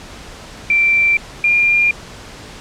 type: tone pair in turn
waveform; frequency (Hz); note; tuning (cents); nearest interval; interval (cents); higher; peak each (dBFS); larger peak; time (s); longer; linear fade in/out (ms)
sine; 2349 / 2401; D7 / D7; 0 / +38; unison; 38; second; -10; neither; 0.7-1.17 / 1.44-1.91; neither; 2
effects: pink hiss -35 dBFS RMS until 2.6 s + low-pass 7000 Hz 12 dB/octave